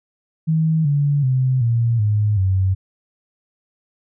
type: tone with pitch steps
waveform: sine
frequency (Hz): 159.5 / 143.75 / 129.55 / 116.76 / 105.23 / 94.84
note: D#3 / D3 / C3 / A#2 / G#2 / F#2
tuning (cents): +43 / -37 / -17 / +3 / +23 / +43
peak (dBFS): -14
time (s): 0.47-2.75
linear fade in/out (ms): 20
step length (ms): 380
effects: none